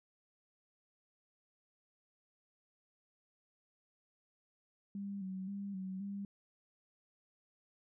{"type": "tone with vibrato", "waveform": "sine", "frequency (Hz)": 194, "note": "G3", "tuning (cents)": -18, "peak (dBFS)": -39, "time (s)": [4.95, 6.25], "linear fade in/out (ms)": 2, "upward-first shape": "square", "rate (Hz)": 1.9, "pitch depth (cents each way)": 49, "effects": []}